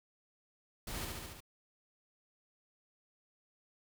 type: noise with echo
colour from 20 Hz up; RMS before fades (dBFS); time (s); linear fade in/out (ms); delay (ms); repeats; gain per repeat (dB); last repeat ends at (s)
pink; -42; 0.87-1.05; 5; 71; 5; -2; 1.405
effects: none